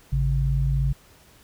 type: tone pair together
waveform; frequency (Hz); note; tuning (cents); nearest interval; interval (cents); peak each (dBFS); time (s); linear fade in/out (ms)
sine; 53.9 / 137; A1 / C#3; -35 / -20; octave + major third; 1615; -22; 0.12-0.93; 10
effects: pink hiss -54 dBFS RMS until 1.43 s